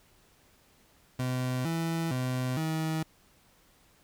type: tone with pitch steps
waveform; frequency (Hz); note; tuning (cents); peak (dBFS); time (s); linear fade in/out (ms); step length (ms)
30% pulse; 127.2 / 165 / 127.5 / 158.9; C3 / E3 / C3 / D#3; -48 / +2 / -44 / +37; -26; 1.19-3.03; 5; 460
effects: pink hiss -63 dBFS RMS until 4.03 s